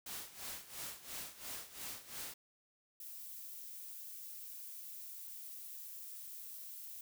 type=noise with tremolo; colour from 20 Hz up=white; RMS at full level=-44 dBFS; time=0.06-2.34 s; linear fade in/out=5 ms; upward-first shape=sine; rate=2.9 Hz; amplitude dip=80%
type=noise; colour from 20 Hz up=violet; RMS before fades=-49 dBFS; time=3-7.01 s; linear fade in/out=2 ms
effects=none